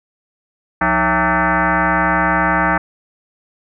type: tone with frequency modulation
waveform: sine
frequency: 311.1 Hz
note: D#4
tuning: in tune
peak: -12 dBFS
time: 0.81-2.78 s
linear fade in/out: 5 ms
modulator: 244 Hz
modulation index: 6.5
effects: none